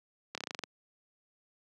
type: slowing click train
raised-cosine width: 0.2 ms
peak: -19 dBFS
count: 9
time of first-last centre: 0.35-0.637 s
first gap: 27 ms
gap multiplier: 1.08
effects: high-pass 200 Hz 12 dB/octave